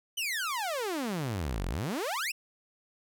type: exponential two-way sweep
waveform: sawtooth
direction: down then up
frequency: 3094 to 41.2 to 2802 Hz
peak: -27 dBFS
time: 0.17-2.32 s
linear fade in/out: 10 ms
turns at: 1.66 s
effects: none